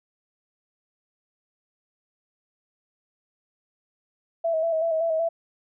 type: tone with vibrato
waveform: sine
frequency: 652 Hz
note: E5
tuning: 19 cents flat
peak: -21 dBFS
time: 4.44-5.29 s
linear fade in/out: 10 ms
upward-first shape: square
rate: 5.3 Hz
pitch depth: 37 cents each way
effects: none